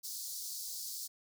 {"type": "high-pass noise", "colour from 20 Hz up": "pink", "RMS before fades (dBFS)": -42, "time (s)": [0.03, 1.08], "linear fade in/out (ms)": 20, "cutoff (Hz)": 4300, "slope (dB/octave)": 48, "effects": []}